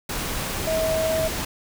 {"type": "tone in noise", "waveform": "sine", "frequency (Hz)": 641, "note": "E5", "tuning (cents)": -49, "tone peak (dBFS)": -21, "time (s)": [0.67, 1.28], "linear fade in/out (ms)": 5, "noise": "pink", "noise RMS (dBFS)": -28, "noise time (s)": [0.09, 1.45], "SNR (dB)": 4, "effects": []}